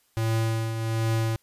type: tone with tremolo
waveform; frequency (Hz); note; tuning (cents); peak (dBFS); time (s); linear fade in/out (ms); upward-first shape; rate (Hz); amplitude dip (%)
square; 112.6; A2; +40; -22; 0.17-1.36; 0; triangle; 1.3; 55
effects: white hiss -66 dBFS RMS until 1.42 s + resampled to 32000 Hz